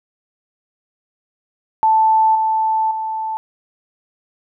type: tone with level steps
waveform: sine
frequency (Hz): 880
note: A5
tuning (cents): 0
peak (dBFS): -10 / -14 / -20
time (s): 1.83-3.37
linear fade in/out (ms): 0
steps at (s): 2.35 / 2.91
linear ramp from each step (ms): 2
effects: none